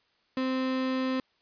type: tone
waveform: 35% pulse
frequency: 260 Hz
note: C4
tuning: 11 cents flat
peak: -25 dBFS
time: 0.37-1.2 s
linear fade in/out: 2 ms
effects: white hiss -69 dBFS RMS until 1.41 s + resampled to 11025 Hz